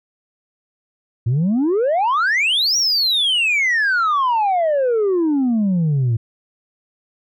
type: exponential two-way sweep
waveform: sine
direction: up then down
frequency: 110 to 5820 to 110 Hz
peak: -12 dBFS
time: 1.26-6.17 s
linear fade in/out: 10 ms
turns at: 2.77 s
effects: tanh soft clip ceiling -13 dBFS